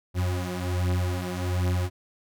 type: beating tone pair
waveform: 40% pulse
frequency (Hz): 89.3 / 90.6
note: F2 / F#2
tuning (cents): +39 / -36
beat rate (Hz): 1.3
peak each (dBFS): -28 / -26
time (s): 0.14-1.9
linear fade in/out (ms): 50
effects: none